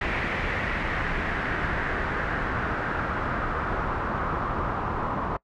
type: noise with low-pass filter sweep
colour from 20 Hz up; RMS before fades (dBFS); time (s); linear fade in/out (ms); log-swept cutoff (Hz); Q
pink; -28; 0.01-5.37; 5; 2100 to 1100; 2.8
effects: noise-tail reverb RT60 0.1 s tail -23 dB re dry